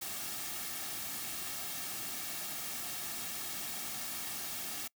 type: noise with comb filter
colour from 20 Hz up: white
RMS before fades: -40 dBFS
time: 0.01-4.88 s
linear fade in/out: 10 ms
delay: 2 ms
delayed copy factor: -0.55
effects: noise-tail reverb RT60 0.1 s tail -24 dB re dry